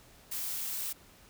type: noise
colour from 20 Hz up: blue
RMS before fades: -36 dBFS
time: 0.31-0.93 s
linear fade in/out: 10 ms
effects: pink hiss -58 dBFS RMS until 1.29 s